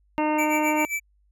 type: harmonic tone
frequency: 305 Hz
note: D#4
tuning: 34 cents flat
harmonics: 1 / 2 / 3 / 4 / 5 / 6 / 7 / 8 / 9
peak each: -24 / -28 / -25 / -37 / -41 / -42 / -37 / -45 / -35 dBFS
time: 0.18-0.85 s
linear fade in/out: 0 ms
type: tone with tremolo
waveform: square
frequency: 2316 Hz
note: D7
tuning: 25 cents flat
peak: -24 dBFS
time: 0.38-1 s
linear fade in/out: 10 ms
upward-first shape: sine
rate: 7.5 Hz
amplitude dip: 85%
effects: added 50 Hz sine -60 dBFS peak until 1.31 s